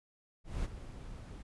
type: noise with ADSR envelope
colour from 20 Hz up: brown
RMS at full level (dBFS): -34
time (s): 0.44-1.43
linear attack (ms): 200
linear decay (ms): 31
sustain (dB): -12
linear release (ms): 17
effects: resampled to 24000 Hz